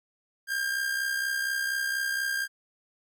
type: tone with amplitude modulation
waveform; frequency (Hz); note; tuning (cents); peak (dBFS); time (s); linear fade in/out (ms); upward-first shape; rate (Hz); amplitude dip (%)
45% pulse; 1602; G6; +37; -25; 0.47-2.48; 50; sine; 64.2; 50
effects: none